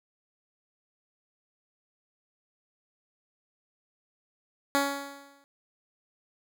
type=tone with exponential decay; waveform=10% pulse; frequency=280 Hz; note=C#4; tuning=18 cents sharp; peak=-13 dBFS; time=4.75-5.44 s; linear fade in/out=0 ms; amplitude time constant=150 ms; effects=none